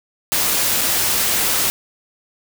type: noise with dropouts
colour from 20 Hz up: white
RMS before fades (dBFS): -18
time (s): 0.32-1.7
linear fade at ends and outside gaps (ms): 0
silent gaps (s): 0.811-0.815
effects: none